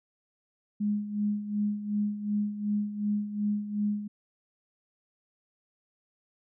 sine tone with tremolo, 207.6 Hz, G#3, in tune, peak -24 dBFS, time 0.8-4.08 s, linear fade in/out 10 ms, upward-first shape sine, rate 2.7 Hz, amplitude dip 70%, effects none

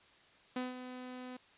sawtooth tone with ADSR envelope, 252.3 Hz, B3, 37 cents sharp, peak -30 dBFS, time 0.56-1.37 s, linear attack 4 ms, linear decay 170 ms, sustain -10 dB, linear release 6 ms, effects white hiss -63 dBFS RMS until 1.57 s + resampled to 8000 Hz

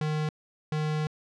square tone pair in turn, 153.4 / 153.4 Hz, D#3 / D#3, -24 / -24 cents, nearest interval unison, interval 0 cents, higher neither, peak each -27 dBFS, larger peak neither, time 0.01-0.29 / 0.72-1.07 s, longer second, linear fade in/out 2 ms, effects low-pass 5000 Hz 12 dB/octave

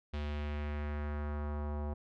square tone with low-pass filter sweep, 73.9 Hz, D2, 11 cents sharp, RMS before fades -37 dBFS, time 0.13-1.94 s, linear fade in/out 10 ms, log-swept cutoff 3500 to 850 Hz, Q 1.6, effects none

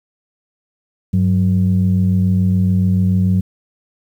sine tone pair together, 97.63 / 184.6 Hz, G2 / F#3, -7 / -4 cents, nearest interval major seventh, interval 1103 cents, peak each -13 dBFS, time 1.13-3.41 s, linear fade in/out 10 ms, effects tanh soft clip ceiling -6 dBFS + 8-bit

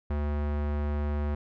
square tone with low-pass filter, 73.42 Hz, D2, in tune, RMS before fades -29 dBFS, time 0.1-1.35 s, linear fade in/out 5 ms, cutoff 1600 Hz, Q 0.72, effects none

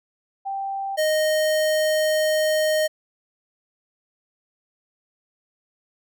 sine / square tone pair in turn, 784 / 619.8 Hz, G5 / D#5, 0 / -7 cents, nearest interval major third, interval 407 cents, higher first, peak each -25 / -19 dBFS, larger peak second, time 0.45-0.97 / 0.97-2.88 s, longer second, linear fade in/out 20 ms, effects none

